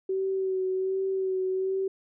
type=tone with vibrato; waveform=sine; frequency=379.3 Hz; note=F#4; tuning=43 cents sharp; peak=-25 dBFS; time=0.09-1.88 s; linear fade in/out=5 ms; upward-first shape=sine; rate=1.3 Hz; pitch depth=23 cents each way; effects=none